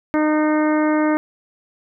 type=harmonic tone; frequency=306 Hz; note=D#4; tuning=29 cents flat; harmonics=1 / 2 / 3 / 4 / 5 / 6 / 7; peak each=-16 / -22 / -26 / -28 / -30 / -32 / -33 dBFS; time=0.14-1.17 s; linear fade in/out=0 ms; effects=none